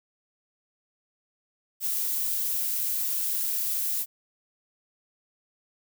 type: noise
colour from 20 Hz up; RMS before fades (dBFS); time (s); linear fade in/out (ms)
violet; -28; 1.8-4.06; 50
effects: none